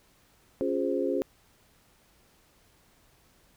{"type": "chord", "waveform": "sine", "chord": "Db major seventh", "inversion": "none", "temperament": "equal with one note detuned", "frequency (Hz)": [277.2, 352.7, 415.3, 523.3], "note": ["Db4", "F4", "Ab4", "C5"], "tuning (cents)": [0, 17, 0, 0], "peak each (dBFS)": -31, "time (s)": [0.61, 1.22], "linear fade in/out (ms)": 0, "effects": ["pink hiss -63 dBFS RMS until 3.56 s"]}